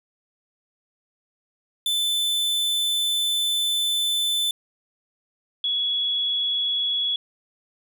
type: tone pair in turn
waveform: 45% pulse / sine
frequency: 3520 / 3368 Hz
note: A7 / G#7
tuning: 0 / +24 cents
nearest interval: minor second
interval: 76 cents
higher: first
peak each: -21 dBFS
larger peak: neither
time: 1.86-4.51 / 5.64-7.16 s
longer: first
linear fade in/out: 2 ms
effects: none